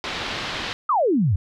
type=low-pass noise; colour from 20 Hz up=white; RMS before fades=-29 dBFS; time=0.04-0.73 s; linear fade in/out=0 ms; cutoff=4000 Hz; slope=24 dB/octave
type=exponential sweep; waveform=sine; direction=down; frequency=1307 to 82.41 Hz; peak=-16 dBFS; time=0.89-1.36 s; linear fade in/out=5 ms
effects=none